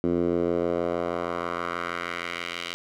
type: tone with band-pass filter sweep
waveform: 10% pulse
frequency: 86.3 Hz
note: F2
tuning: 20 cents flat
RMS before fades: -28 dBFS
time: 0.04-2.74 s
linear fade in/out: 0 ms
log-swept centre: 300 to 3100 Hz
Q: 1.6
effects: none